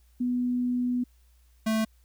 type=tone pair in turn; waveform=sine / square; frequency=246.9 / 220 Hz; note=B3 / A3; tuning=0 / 0 cents; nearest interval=major second; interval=200 cents; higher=first; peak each=-24 dBFS; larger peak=neither; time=0.2-1.04 / 1.66-1.85 s; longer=first; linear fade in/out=10 ms; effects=added 60 Hz sine -57 dBFS peak until 2.04 s + white hiss -69 dBFS RMS until 2.04 s